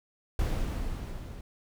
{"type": "noise with level ramp", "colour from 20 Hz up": "brown", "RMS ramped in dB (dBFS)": [-27, -42], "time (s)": [0.39, 1.41], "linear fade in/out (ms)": 2, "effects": []}